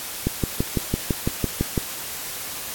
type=click train; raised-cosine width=3 ms; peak=-7 dBFS; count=10; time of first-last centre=0.27-1.778 s; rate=5.97 Hz; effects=white hiss -32 dBFS RMS until 2.74 s + AAC 64 kbps